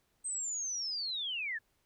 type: linear sweep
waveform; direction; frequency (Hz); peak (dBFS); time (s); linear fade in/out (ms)
sine; down; 8372 to 1666; -34; 0.24-1.59; 20
effects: pink hiss -75 dBFS RMS until 1.85 s